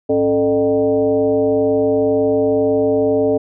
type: tone with frequency modulation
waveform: sine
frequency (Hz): 439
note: A4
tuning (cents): -4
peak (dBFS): -12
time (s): 0.09-3.38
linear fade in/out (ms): 10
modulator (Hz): 166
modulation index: 1.1
effects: none